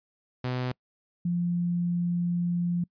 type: tone pair in turn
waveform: sawtooth / sine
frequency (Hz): 126.1 / 174.17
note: B2 / F3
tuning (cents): +36 / -4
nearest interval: tritone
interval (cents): 560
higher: second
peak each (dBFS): -24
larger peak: neither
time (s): 0.44-0.72 / 1.25-2.84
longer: second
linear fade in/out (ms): 5
effects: noise-tail reverb RT60 0.1 s tail -26 dB re dry + resampled to 11025 Hz